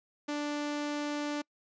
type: tone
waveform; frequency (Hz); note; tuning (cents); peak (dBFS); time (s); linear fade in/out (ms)
sawtooth; 293.7; D4; 0; -28; 0.28-1.42; 10
effects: noise-tail reverb RT60 0.1 s tail -26 dB re dry + resampled to 16000 Hz